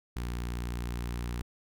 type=tone with notch filter; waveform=sawtooth; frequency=59.6 Hz; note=A#1; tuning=39 cents sharp; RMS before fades=-35 dBFS; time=0.16-1.42 s; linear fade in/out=5 ms; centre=580 Hz; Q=1.5; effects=none